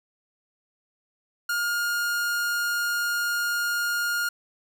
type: tone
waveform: 45% pulse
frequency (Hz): 1418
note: F6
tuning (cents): +26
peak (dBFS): -24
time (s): 1.49-4.29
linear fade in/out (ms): 5
effects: none